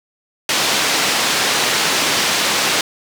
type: band-pass noise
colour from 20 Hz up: white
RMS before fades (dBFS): -17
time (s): 0.49-2.81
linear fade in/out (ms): 2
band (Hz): 170 to 5100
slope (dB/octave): 12
effects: none